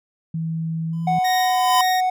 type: tone with pitch glide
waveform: sine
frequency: 162.5 to 166.59 Hz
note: E3 to E3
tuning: -24 to +19 cents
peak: -22 dBFS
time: 0.34-1.19 s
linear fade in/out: 5 ms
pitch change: +43 cents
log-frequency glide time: 0.88-1.06 s
type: tone with exponential growth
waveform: square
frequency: 1009 Hz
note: B5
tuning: 37 cents sharp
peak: -15 dBFS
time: 0.93-1.81 s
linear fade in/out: 2 ms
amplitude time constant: 190 ms
type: tone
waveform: triangle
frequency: 740 Hz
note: F#5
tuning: in tune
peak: -15 dBFS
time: 1.07-2.1 s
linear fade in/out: 5 ms
type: tone with tremolo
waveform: 20% pulse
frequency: 1864.7 Hz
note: A#6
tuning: in tune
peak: -17 dBFS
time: 1.24-2.01 s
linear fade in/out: 10 ms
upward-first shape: sine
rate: 2 Hz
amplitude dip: 60%
effects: none